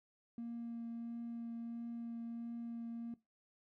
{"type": "tone with vibrato", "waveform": "triangle", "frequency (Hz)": 233.1, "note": "A#3", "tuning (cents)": 0, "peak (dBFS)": -38, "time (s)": [0.38, 3.14], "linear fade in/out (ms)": 2, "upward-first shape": "triangle", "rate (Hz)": 1.5, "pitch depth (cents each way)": 11, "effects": ["noise-tail reverb RT60 0.2 s tail -20 dB re dry", "tanh soft clip ceiling -38 dBFS"]}